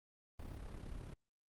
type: noise with amplitude modulation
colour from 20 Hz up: brown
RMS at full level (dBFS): -45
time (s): 0.39-1.14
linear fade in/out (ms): 5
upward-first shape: sine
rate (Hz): 34.3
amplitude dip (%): 55
effects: Opus 32 kbps